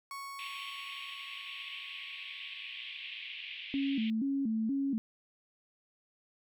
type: tone with exponential decay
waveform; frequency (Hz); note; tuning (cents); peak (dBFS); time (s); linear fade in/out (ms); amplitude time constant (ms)
35% pulse; 1108; C#6; -1; -38; 0.11-3.93; 1; 830
type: band-pass noise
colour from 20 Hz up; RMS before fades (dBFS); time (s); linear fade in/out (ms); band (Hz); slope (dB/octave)
white; -44; 0.39-4.1; 0; 2200 to 3300; 48
type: tone with vibrato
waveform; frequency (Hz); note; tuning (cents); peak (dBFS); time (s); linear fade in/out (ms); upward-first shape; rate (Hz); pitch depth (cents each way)
sine; 246.9; B3; 0; -29; 3.74-4.98; 0; square; 2.1; 190
effects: none